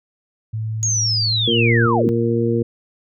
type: tone with pitch glide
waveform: sine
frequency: 110 to 115.87 Hz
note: A2 to A#2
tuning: 0 to -10 cents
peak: -21 dBFS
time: 0.53-1.87 s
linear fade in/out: 10 ms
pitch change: +90 cents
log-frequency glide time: 1.28-1.73 s
type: linear sweep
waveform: sine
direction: down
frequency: 6700 to 150.6 Hz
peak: -17 dBFS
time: 0.83-2.09 s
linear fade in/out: 0 ms
type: harmonic tone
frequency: 116.54 Hz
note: A#2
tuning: in tune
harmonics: 1 / 2 / 3 / 4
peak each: -21 / -21 / -21 / -21 dBFS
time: 1.47-2.63 s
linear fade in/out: 10 ms
effects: none